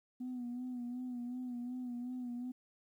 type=tone with vibrato; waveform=sine; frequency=246.9 Hz; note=B3; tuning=in tune; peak=-37 dBFS; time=0.2-2.52 s; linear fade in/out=10 ms; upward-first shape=sine; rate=2.7 Hz; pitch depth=46 cents each way; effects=tanh soft clip ceiling -36 dBFS + 12-bit